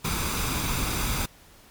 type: noise with comb filter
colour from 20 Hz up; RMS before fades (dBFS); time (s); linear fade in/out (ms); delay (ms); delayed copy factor
pink; -27; 0.04-1.26; 10; 0.82; +0.5
effects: pink hiss -53 dBFS RMS until 1.7 s + MP3 96 kbps